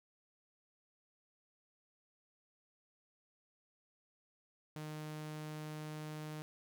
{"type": "tone", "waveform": "sawtooth", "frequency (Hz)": 153.4, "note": "D#3", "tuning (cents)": -24, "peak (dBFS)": -39, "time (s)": [4.76, 6.42], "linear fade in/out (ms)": 0, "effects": []}